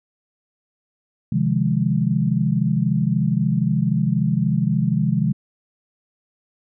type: chord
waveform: sine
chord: F minor seventh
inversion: second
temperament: equal with one note detuned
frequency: 130.81 / 154.67 / 174.61 / 207.7 Hz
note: C3 / Eb3 / F3 / Ab3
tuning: 0 / -10 / 0 / 0 cents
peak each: -22 dBFS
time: 1.32-5.33 s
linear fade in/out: 5 ms
effects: none